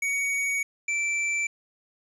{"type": "tone pair in turn", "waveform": "square", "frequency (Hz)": [2244, 2335], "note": ["C#7", "D7"], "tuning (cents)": [21, -11], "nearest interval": "minor second", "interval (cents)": 68, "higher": "second", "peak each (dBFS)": -25, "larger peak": "neither", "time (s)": [[0.02, 0.63], [0.88, 1.47]], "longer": "first", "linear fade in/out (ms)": 5, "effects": ["resampled to 24000 Hz", "9-bit"]}